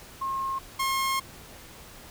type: tone pair in turn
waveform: sine / sawtooth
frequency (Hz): 1073 / 1073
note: C6 / C6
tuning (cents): +43 / +43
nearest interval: unison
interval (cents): 0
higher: neither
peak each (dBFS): -27 / -21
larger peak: second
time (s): 0.21-0.59 / 0.79-1.2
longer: second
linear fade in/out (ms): 10
effects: pink hiss -47 dBFS RMS until 2.1 s